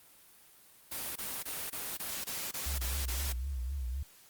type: noise bursts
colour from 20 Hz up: white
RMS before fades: -38 dBFS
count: 9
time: 0.91-3.328 s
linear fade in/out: 10 ms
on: 250 ms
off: 21 ms
type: tone with vibrato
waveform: sine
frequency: 65.4 Hz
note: C2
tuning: in tune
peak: -33 dBFS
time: 2.66-4.03 s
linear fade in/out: 5 ms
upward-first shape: triangle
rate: 3.9 Hz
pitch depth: 170 cents each way
effects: white hiss -59 dBFS RMS until 4.29 s + Opus 32 kbps